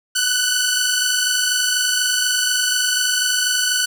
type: tone pair together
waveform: 10% pulse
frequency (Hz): 1480 / 1504.1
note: F#6 / F#6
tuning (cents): 0 / +28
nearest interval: unison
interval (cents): 28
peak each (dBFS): -11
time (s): 0.15-3.86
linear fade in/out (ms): 10
effects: none